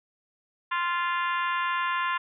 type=harmonic tone; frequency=347.9 Hz; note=F4; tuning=7 cents flat; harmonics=3 / 4 / 5 / 6 / 7 / 8 / 9 / 10; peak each=-27 / -33 / -32 / -38 / -41 / -38 / -47 / -44 dBFS; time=0.71-2.18 s; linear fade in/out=10 ms; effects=none